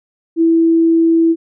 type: tone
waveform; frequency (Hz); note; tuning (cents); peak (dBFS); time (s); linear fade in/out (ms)
sine; 329.6; E4; 0; -8; 0.36-1.36; 50
effects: none